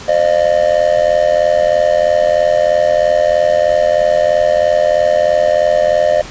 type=tone with amplitude modulation; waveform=triangle; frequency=606 Hz; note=D#5; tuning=46 cents flat; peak=-3 dBFS; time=0.08-6.22 s; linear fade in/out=10 ms; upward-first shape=sine; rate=83.1 Hz; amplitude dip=95%; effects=pink hiss -31 dBFS RMS until 6.3 s + resampled to 16000 Hz